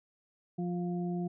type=harmonic tone; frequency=175.9 Hz; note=F3; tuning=13 cents sharp; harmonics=1 / 2 / 4; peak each=-32 / -38 / -44 dBFS; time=0.58-1.28 s; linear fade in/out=10 ms; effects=none